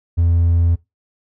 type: tone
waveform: triangle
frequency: 85 Hz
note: F2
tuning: 46 cents flat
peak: -9 dBFS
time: 0.17-0.76 s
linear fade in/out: 20 ms
effects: noise-tail reverb RT60 0.2 s tail -21 dB re dry + tanh soft clip ceiling -5 dBFS